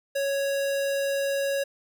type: tone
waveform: square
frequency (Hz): 554.4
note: C#5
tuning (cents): 0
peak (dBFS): -25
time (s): 0.15-1.64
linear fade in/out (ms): 10
effects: none

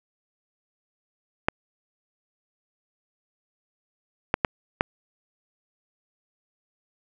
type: clicks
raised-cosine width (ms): 0.5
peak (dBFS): -4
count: 4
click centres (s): 1.485 / 4.341 / 4.448 / 4.809
effects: none

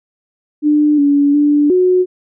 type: tone with pitch steps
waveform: sine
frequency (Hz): 298.3 / 285.4 / 292.9 / 365.8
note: D4 / D4 / D4 / F#4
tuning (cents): +27 / -49 / -5 / -20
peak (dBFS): -8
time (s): 0.62-2.06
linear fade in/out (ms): 50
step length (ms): 360
effects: none

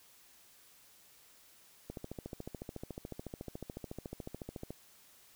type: click train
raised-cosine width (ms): 2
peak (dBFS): -28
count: 40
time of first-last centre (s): 1.9-4.706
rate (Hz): 13.9
effects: white hiss -62 dBFS RMS until 5.35 s

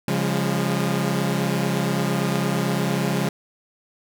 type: chord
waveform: sawtooth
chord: Db major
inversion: none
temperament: equal with one note detuned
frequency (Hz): 138.59 / 174.61 / 203.6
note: Db3 / F3 / Ab3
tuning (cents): 0 / 0 / -34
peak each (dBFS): -21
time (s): 0.08-3.29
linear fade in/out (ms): 2
effects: none

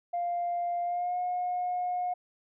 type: tone with pitch glide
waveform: sine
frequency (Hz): 698.5 to 719.8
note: F5 to F#5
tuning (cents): 0 to -48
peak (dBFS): -27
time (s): 0.13-2.14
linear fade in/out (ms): 10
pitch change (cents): +52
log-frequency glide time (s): 0.83-1.18
effects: tanh soft clip ceiling -24 dBFS

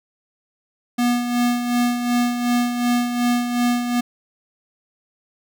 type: tone with tremolo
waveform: square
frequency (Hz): 242.3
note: B3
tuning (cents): -33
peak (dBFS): -16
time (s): 0.98-4.01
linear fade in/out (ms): 10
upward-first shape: sine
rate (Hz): 2.7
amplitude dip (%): 55
effects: none

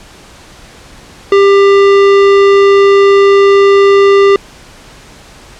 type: tone with tanh clipping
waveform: sine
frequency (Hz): 397.1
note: G4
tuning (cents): +22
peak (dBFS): -5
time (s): 1.32-4.36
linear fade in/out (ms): 2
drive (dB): 17
effects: pink hiss -36 dBFS RMS until 5.59 s + low-pass 8000 Hz 12 dB/octave

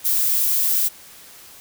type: noise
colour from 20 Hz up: violet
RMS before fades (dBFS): -19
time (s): 0.04-0.89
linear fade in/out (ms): 20
effects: white hiss -44 dBFS RMS until 1.6 s

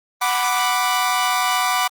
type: chord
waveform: sawtooth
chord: B minor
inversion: second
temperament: equal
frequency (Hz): 740 / 987.8 / 1174.7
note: F#5 / B5 / D6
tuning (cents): 0 / 0 / 0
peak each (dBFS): -18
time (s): 0.21-1.88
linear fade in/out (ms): 10
effects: Opus 24 kbps

